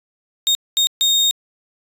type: tone bursts at uneven times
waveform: 35% pulse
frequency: 3701 Hz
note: A#7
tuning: 13 cents flat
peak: -11 dBFS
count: 3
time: 0.47-0.55 / 0.77-0.87 / 1.01-1.31 s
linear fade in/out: 0 ms
effects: resampled to 32000 Hz